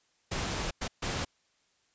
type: noise bursts at uneven times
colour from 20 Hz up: pink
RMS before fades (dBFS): -33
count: 3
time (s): 0.31-0.71 / 0.81-0.88 / 1.02-1.25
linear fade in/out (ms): 10
effects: white hiss -71 dBFS RMS until 1.94 s + resampled to 16000 Hz